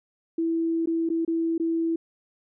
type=tone with dropouts; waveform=sine; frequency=329.6 Hz; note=E4; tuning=in tune; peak=-22 dBFS; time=0.38-1.96 s; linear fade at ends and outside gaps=5 ms; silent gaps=0.859-0.872 / 1.091-1.1 / 1.25-1.277 / 1.58-1.598 s; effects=none